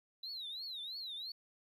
triangle tone with vibrato, 3944 Hz, B7, 3 cents flat, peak -39 dBFS, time 0.23-1.32 s, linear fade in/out 5 ms, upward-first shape triangle, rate 3 Hz, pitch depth 220 cents each way, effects tanh soft clip ceiling -38 dBFS + 13-bit

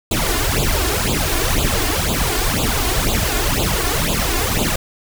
pink noise with flanger, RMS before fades -18 dBFS, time 0.11-4.76 s, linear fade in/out 5 ms, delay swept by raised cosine 0.26 to 2.86 ms, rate 2 Hz, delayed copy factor +0.9, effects none

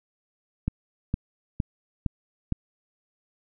click train, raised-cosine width 5 ms, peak -12 dBFS, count 5, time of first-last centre 0.68-2.523 s, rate 2.17 Hz, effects none

